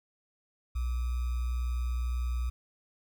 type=tone with sample-and-hold; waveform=sine; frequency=61 Hz; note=B1; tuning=21 cents flat; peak=-28 dBFS; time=0.75-2.5 s; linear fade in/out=10 ms; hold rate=1225 Hz; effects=none